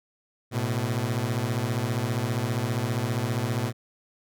sawtooth beating tone pair, 110 / 125 Hz, A2 / B2, 0 / +21 cents, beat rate 15 Hz, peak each -24 dBFS, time 0.51-3.73 s, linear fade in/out 50 ms, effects none

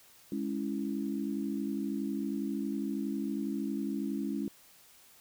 sine chord, C# minor, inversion second, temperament equal, 207.7 / 277.2 / 329.6 Hz, G#3 / C#4 / E4, 0 / 0 / 0 cents, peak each -35 / -35 / -38 dBFS, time 0.32-4.48 s, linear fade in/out 2 ms, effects white hiss -59 dBFS RMS until 5.2 s

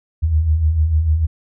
sine beating tone pair, 73 / 79.7 Hz, D2 / D#2, -10 / +42 cents, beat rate 6.7 Hz, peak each -22 / -13 dBFS, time 0.22-1.27 s, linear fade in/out 20 ms, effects none

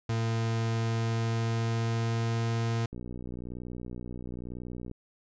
40% pulse tone with pitch glide, 113.7 to 114.89 Hz, A#2 to A#2, -43 to -25 cents, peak -26 dBFS, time 0.09-2.86 s, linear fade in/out 5 ms, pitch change +18 cents, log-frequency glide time 0.65-2.5 s
click train, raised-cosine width 3 ms, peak -27 dBFS, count 122, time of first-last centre 2.93-4.914 s, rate 61 Hz
effects resampled to 16000 Hz

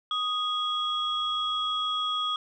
sine tone pair together, 1244.5 / 3322 Hz, D#6 / G#7, 0 / 0 cents, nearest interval octave + perfect fourth, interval 1700 cents, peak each -28 dBFS, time 0.11-2.36 s, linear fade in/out 2 ms, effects tanh soft clip ceiling -18 dBFS

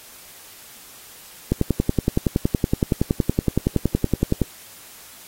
click train, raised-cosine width 3 ms, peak -4 dBFS, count 32, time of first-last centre 1.52-4.417 s, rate 10.7 Hz, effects white hiss -44 dBFS RMS until 5.27 s + AAC 48 kbps

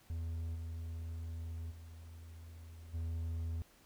triangle tone with level steps, 82.41 Hz, E2, in tune, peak -35 / -38 / -47 / -34 dBFS, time 0.1-3.62 s, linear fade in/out 0 ms, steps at 0.54 / 1.7 / 2.93 s, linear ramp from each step 20 ms, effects pink hiss -65 dBFS RMS until 3.85 s

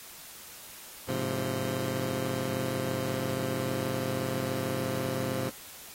15% pulse chord, F minor, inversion first, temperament just, 104.77 / 130.96 / 174.61 Hz, Ab2 / C3 / F3, +16 / +2 / 0 cents, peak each -30 / -27 / -32 dBFS, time 1.08-5.5 s, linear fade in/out 10 ms, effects white hiss -47 dBFS RMS until 5.94 s + AAC 48 kbps

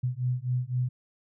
sine beating tone pair, 123.47 / 127.37 Hz, B2 / C3, 0 / -46 cents, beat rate 3.9 Hz, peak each -29 dBFS, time 0.03-0.89 s, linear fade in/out 10 ms, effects none

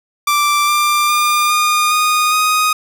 sawtooth tone with pitch steps, 1174 / 1188.3 / 1202.8 / 1217.5 / 1232.4 / 1247.4 Hz, D6 / D6 / D6 / D#6 / D#6 / D#6, -1 / +20 / +41 / -38 / -17 / +4 cents, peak -8 dBFS, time 0.27-2.73 s, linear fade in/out 5 ms, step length 410 ms, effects none

